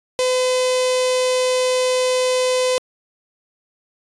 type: tone with notch filter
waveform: sawtooth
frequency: 508 Hz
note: B4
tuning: 49 cents sharp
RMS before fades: -18 dBFS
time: 0.19-2.78 s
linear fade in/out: 0 ms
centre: 1400 Hz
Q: 0.92
effects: resampled to 22050 Hz